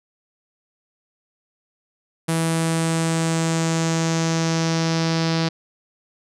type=tone with low-pass filter sweep; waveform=sawtooth; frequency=163.6 Hz; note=E3; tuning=13 cents flat; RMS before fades=-21 dBFS; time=2.28-5.49 s; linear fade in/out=10 ms; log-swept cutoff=10000 to 4800 Hz; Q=3.2; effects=none